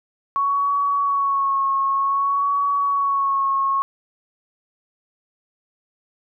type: tone with vibrato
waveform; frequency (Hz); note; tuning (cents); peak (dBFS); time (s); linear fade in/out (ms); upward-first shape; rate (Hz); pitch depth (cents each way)
sine; 1110; C#6; +2; -17; 0.36-3.82; 0; sine; 0.54; 30
effects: none